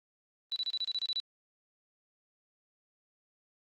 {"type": "tone bursts", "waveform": "sine", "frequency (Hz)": 3951, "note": "B7", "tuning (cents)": 0, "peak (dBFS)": -30, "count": 10, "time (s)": [0.52, 1.2], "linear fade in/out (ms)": 0, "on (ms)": 41, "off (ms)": 30, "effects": ["Opus 24 kbps"]}